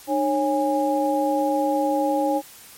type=tone cluster; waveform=sine; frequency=301.9 / 550 / 822 Hz; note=D4 / C#5 / G#5; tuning=+48 / -14 / -18 cents; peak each=-23 dBFS; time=0.07-2.42 s; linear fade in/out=50 ms; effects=white hiss -45 dBFS RMS until 2.77 s + MP3 64 kbps